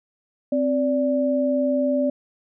sine tone pair together, 261.6 / 581.9 Hz, C4 / D5, 0 / -16 cents, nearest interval octave + major second, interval 1384 cents, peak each -21 dBFS, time 0.52-2.1 s, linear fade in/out 5 ms, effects none

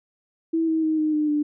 sine tone with pitch steps, 326.5 / 320.3 / 314.3 / 308.4 / 302.5 / 296.8 Hz, E4 / E4 / D#4 / D#4 / D#4 / D4, -17 / -50 / +18 / -15 / -49 / +18 cents, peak -19 dBFS, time 0.53-1.43 s, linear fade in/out 10 ms, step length 150 ms, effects none

